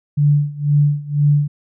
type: tone with tremolo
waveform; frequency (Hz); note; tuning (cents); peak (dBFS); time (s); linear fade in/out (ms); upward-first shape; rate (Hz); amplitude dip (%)
sine; 146; D3; -10; -9; 0.17-1.48; 10; sine; 2; 90
effects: none